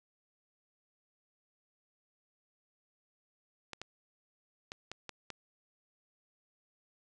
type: clicks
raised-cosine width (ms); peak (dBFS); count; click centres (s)
0.2; -24; 6; 3.733 / 3.816 / 4.719 / 4.916 / 5.093 / 5.303
effects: resampled to 22050 Hz